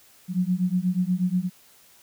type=beating tone pair; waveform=sine; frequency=177.6 / 185.9 Hz; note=F3 / F#3; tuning=+29 / +8 cents; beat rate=8.3 Hz; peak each=-24 dBFS; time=0.28-1.5 s; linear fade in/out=50 ms; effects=white hiss -55 dBFS RMS until 2.02 s